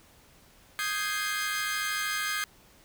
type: chord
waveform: sawtooth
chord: Ab major seventh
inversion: second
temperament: equal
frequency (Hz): 1244.5 / 1568 / 1661.2 / 2093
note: Eb6 / G6 / Ab6 / C7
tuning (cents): 0 / 0 / 0 / 0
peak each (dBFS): -31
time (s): 0.79-2.44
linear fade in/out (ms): 0
effects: pink hiss -58 dBFS RMS until 2.84 s